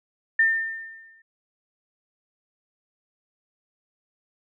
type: tone with exponential decay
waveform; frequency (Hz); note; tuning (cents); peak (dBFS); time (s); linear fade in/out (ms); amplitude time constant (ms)
sine; 1804; A6; +43; -14; 0.39-1.22; 5; 180
effects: none